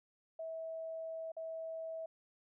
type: tone with dropouts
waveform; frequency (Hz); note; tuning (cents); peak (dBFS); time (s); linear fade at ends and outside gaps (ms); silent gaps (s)
sine; 649; E5; -27; -40; 0.39-2.06; 5; 1.319-1.366
effects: none